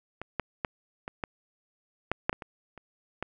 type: clicks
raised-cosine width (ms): 0.5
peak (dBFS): -22 / -13 / -13 / -21 / -16 / -11 / -8 / -17 / -24 / -30 / -17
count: 11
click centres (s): 0.216 / 0.397 / 0.648 / 1.079 / 1.238 / 2.116 / 2.295 / 2.329 / 2.422 / 2.777 / 3.226
effects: none